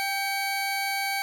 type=tone pair together; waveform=30% pulse; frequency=788.3 / 2260 Hz; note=G5 / C#7; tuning=+9 / +33 cents; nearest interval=octave + tritone; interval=1824 cents; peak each=-26 / -27 dBFS; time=0-1.22 s; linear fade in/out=0 ms; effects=none